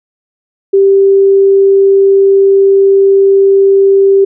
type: tone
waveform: sine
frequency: 392 Hz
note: G4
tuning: in tune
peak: -3 dBFS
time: 0.73-4.25 s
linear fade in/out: 10 ms
effects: none